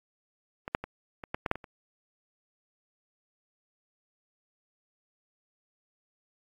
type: clicks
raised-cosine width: 0.5 ms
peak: -20 / -9 / -21 / -24 / -15 / -14 / -10 / -22 / -30 dBFS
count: 9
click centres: 0.679 / 0.749 / 0.84 / 1.238 / 1.345 / 1.462 / 1.514 / 1.556 / 1.642 s
effects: AAC 32 kbps